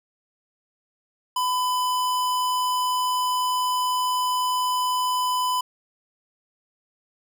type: tone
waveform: square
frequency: 1003 Hz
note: B5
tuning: 26 cents sharp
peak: -22 dBFS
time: 1.36-5.61 s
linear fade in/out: 5 ms
effects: none